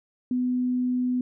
sine tone, 250 Hz, B3, 21 cents sharp, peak -22 dBFS, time 0.31-1.21 s, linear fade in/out 2 ms, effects none

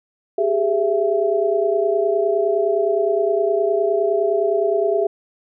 sine tone cluster, 390.6 / 420.3 / 668 Hz, G4 / G#4 / E5, -6 / +21 / +23 cents, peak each -20 dBFS, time 0.38-5.07 s, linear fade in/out 5 ms, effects none

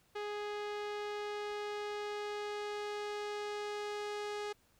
sawtooth tone with low-pass filter sweep, 415.4 Hz, G#4, in tune, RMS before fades -40 dBFS, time 0.15-4.53 s, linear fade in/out 10 ms, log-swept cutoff 3800 to 6000 Hz, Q 0.79, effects pink hiss -70 dBFS RMS until 4.79 s

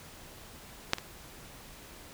clicks, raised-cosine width 0.2 ms, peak -6 / -20 dBFS, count 2, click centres 0.934 / 0.984 s, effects pink hiss -50 dBFS RMS until 2.13 s

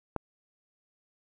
click, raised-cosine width 1 ms, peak -16 dBFS, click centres 0.163 s, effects none

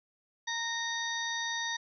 harmonic tone with a mistuned harmonic, 926 Hz, A#5, 12 cents flat, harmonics 1 / 2 / 4 / 5 / 6, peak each -39 / -35 / -37 / -45 / -41 dBFS, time 0.47-1.77 s, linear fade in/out 10 ms, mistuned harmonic 6, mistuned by +100 cents, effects none

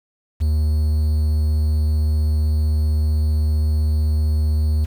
triangle tone with quantisation, 76.3 Hz, D#2, 33 cents flat, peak -13 dBFS, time 0.4-4.86 s, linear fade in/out 20 ms, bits 7, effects none

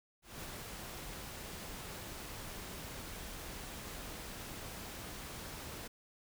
pink noise with ADSR envelope, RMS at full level -44 dBFS, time 0.22-5.88 s, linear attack 220 ms, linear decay 6 ms, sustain -2 dB, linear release 10 ms, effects none

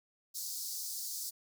pink high-pass noise, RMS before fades -40 dBFS, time 0.34-1.31 s, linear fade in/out 20 ms, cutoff 4500 Hz, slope 48 dB/octave, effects none

